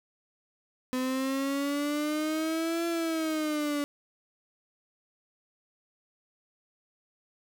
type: exponential two-way sweep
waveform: 35% pulse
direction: up then down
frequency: 253.6 to 338.9 to 286.8 Hz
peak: -26 dBFS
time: 0.93-3.84 s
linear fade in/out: 0 ms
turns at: 2.87 s
effects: none